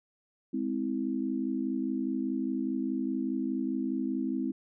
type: chord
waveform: sine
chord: Ab augmented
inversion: none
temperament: just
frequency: 207.7 / 259.6 / 324.5 Hz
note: Ab3 / C4 / E4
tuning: 0 / -13 / -27 cents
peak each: -35 / -31 / -34 dBFS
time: 0.53-4.52 s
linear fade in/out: 10 ms
effects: none